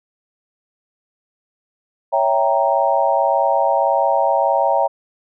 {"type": "chord", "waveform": "sine", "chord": "C# diminished seventh", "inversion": "none", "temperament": "equal with one note detuned", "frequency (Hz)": [557.6, 659.3, 784, 932.3], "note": ["C#5", "E5", "G5", "Bb5"], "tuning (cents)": [10, 0, 0, 0], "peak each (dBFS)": -19, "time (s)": [2.12, 4.88], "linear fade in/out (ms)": 20, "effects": []}